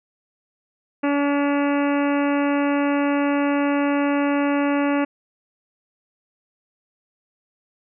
harmonic tone with a mistuned harmonic, 285.4 Hz, D4, 49 cents flat, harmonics 1 / 2 / 3 / 4 / 5 / 6 / 7 / 8 / 9 / 10, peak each -19 / -25 / -29 / -31 / -33 / -35 / -36 / -37 / -38 / -39 dBFS, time 1.03-5.05 s, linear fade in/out 10 ms, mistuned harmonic 10, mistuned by -52 cents, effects none

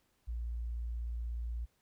sine tone, 58.27 Hz, A#1, in tune, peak -35 dBFS, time 0.27-1.66 s, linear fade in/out 20 ms, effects pink hiss -75 dBFS RMS until 1.81 s

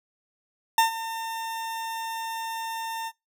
40% pulse tone with ADSR envelope, 905 Hz, A5, 48 cents sharp, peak -14 dBFS, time 0.78-3.12 s, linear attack 3 ms, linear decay 120 ms, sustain -15 dB, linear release 49 ms, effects noise-tail reverb RT60 0.2 s tail -23 dB re dry

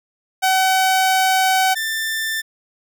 sawtooth tone pair in turn, 757 / 1779.8 Hz, F#5 / A6, +39 / +19 cents, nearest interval octave + minor third, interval 1480 cents, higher second, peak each -10 / -17 dBFS, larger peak first, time 0.42-1.75 / 1.75-2.42 s, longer first, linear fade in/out 20 ms, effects none

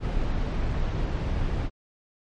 brown noise, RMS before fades -26 dBFS, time 0-1.7 s, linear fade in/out 50 ms, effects low-pass 4000 Hz 12 dB/octave + MP3 48 kbps

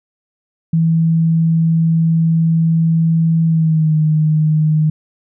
sine tone with pitch glide, 163.5 to 154.77 Hz, E3 to D#3, -14 to -9 cents, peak -10 dBFS, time 0.73-4.9 s, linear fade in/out 5 ms, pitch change -95 cents, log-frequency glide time 3.46-3.96 s, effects none

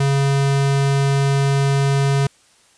square tone, 138.59 Hz, C#3, in tune, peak -15 dBFS, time 0-2.27 s, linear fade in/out 5 ms, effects white hiss -54 dBFS RMS until 2.77 s + resampled to 22050 Hz

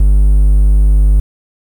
triangle tone, 50.1 Hz, G1, 38 cents sharp, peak -3 dBFS, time 0-1.2 s, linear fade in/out 5 ms, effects 7-bit

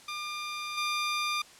15% pulse tone with level steps, 1200 Hz, D6, 37 cents sharp, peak -28 / -22 dBFS, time 0.08-1.42 s, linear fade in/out 5 ms, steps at 0.77 s, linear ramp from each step 10 ms, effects white hiss -53 dBFS RMS until 1.59 s + low-pass 8000 Hz 12 dB/octave

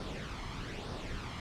pink noise with flanger, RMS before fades -40 dBFS, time 0-1.4 s, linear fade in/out 2 ms, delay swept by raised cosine 0.2 to 0.97 ms, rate 1.1 Hz, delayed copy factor +0.5, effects low-pass 4000 Hz 12 dB/octave

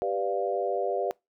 sine chord, G dominant seventh, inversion none, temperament equal, 392 / 493.9 / 587.3 / 698.5 Hz, G4 / B4 / D5 / F5, 0 / 0 / 0 / 0 cents, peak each -31 dBFS, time 0.02-1.11 s, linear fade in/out 0 ms, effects noise-tail reverb RT60 0.2 s tail -24 dB re dry

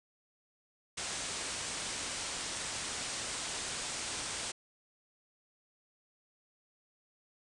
white low-pass noise, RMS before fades -39 dBFS, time 0.97-4.52 s, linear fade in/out 10 ms, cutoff 9300 Hz, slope 96 dB/octave, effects none

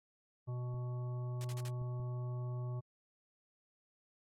harmonic tone, 123.5 Hz, B2, in tune, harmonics 1 / 3 / 5 / 7 / 9, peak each -37 / -52 / -54 / -59 / -57 dBFS, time 0.47-2.81 s, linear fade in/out 20 ms
clicks, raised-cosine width 5 ms, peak -39 dBFS, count 3, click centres 0.744 / 1.816 / 2 s
white noise bursts, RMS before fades -48 dBFS, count 4, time 1.41-1.684 s, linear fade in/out 0 ms, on 34 ms, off 46 ms
effects low-pass 10000 Hz 12 dB/octave + AAC 64 kbps

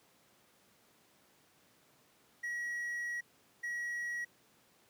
triangle tone bursts at uneven times, 1914 Hz, A#6, 45 cents sharp, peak -34 dBFS, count 2, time 2.43-3.21 / 3.63-4.25 s, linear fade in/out 10 ms, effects pink hiss -67 dBFS RMS until 4.89 s + high-pass 150 Hz 12 dB/octave

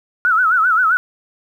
sine tone with vibrato, 1388 Hz, F6, 11 cents flat, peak -11 dBFS, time 0.25-0.97 s, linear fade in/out 0 ms, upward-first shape sine, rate 7.6 Hz, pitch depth 150 cents each way, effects 8-bit

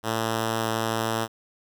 5% pulse tone, 112.3 Hz, A2, 36 cents sharp, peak -13 dBFS, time 0.03-1.28 s, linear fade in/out 50 ms, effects none

